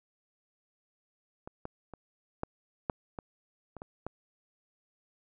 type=clicks; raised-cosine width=1 ms; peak=-28 / -24 / -30 / -18 / -15 / -24 / -29 / -27 / -22 dBFS; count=9; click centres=1.475 / 1.654 / 1.937 / 2.434 / 2.898 / 3.188 / 3.767 / 3.819 / 4.066 s; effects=none